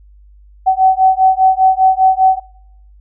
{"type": "beating tone pair", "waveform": "sine", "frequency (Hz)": [755, 760], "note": ["F#5", "F#5"], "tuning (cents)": [35, 46], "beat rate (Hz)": 5, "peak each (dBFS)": -11, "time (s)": [0.66, 2.4], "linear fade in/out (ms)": 20, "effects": ["noise-tail reverb RT60 0.8 s tail -26 dB re dry", "added 50 Hz sine -40 dBFS peak until 3 s"]}